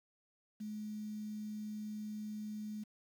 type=tone with quantisation; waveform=sine; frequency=212.4 Hz; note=G#3; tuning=39 cents sharp; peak=-40 dBFS; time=0.6-2.84 s; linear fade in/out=10 ms; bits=10; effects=none